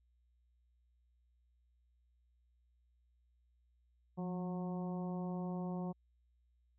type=harmonic tone with a mistuned harmonic; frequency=181.9 Hz; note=F#3; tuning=29 cents flat; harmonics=1 / 2 / 3 / 4 / 5 / 6; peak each=-38 / -47 / -50 / -50 / -53 / -57 dBFS; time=4.17-5.93 s; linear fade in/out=20 ms; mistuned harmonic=1; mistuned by=-49 cents; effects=added 60 Hz sine -70 dBFS peak until 6.78 s